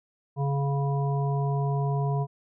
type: harmonic tone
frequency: 140 Hz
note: C#3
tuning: 18 cents sharp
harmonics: 1 / 3 / 5 / 7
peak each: -24 / -34 / -35 / -36 dBFS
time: 0.36-2.27 s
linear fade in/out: 50 ms
effects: none